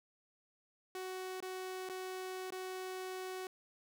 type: tone with dropouts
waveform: sawtooth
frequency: 372.7 Hz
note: F#4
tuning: 13 cents sharp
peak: -37 dBFS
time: 0.95-3.47 s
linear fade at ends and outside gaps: 2 ms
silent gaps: 1.404-1.425 / 1.89-1.896 / 2.505-2.522 s
effects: none